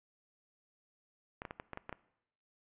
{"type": "clicks", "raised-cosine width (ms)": 0.5, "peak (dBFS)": -26, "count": 8, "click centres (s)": [1.419, 1.452, 1.509, 1.599, 1.733, 1.774, 1.894, 1.927], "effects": ["noise-tail reverb RT60 0.8 s tail -20 dB re dry", "resampled to 8000 Hz"]}